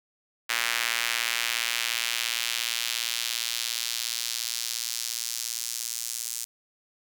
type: tone with high-pass filter sweep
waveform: sawtooth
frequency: 117.2 Hz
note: A#2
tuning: 10 cents sharp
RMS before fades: -30 dBFS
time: 0.49-6.45 s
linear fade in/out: 10 ms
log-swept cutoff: 1900 to 6900 Hz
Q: 1.3
effects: none